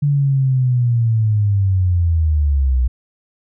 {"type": "linear sweep", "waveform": "sine", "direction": "down", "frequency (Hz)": [145.8, 60.3], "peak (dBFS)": -12, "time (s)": [0.02, 2.88], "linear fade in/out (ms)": 10, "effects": []}